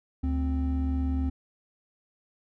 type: tone pair together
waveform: triangle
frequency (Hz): 73 / 262.1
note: D2 / C4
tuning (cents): -10 / +3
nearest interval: octave + minor seventh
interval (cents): 2213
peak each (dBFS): -24 / -28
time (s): 0.23-1.3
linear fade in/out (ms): 10
effects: none